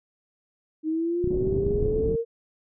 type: linear sweep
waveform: sine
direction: up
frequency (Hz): 309.5 to 466.2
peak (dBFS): -23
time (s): 0.83-2.25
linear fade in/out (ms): 50
type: clicks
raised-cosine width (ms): 5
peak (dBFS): -17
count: 10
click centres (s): 1.243 / 1.275 / 1.424 / 1.472 / 1.527 / 1.566 / 1.667 / 1.708 / 1.827 / 1.859
type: low-pass noise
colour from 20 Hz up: pink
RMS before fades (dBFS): -29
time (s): 1.3-2.16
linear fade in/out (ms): 5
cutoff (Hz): 420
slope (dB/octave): 24
effects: none